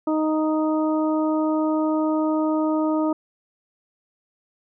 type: harmonic tone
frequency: 311.1 Hz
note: D#4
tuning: in tune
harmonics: 1 / 2 / 3 / 4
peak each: -20 / -26 / -30 / -32 dBFS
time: 0.07-3.13 s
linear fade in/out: 5 ms
effects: none